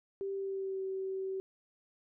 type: tone with pitch glide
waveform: sine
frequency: 392 to 382.4 Hz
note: G4 to G4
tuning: 0 to -43 cents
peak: -34 dBFS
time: 0.21-1.4 s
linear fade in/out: 0 ms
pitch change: -43 cents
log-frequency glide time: 0.33-0.82 s
effects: none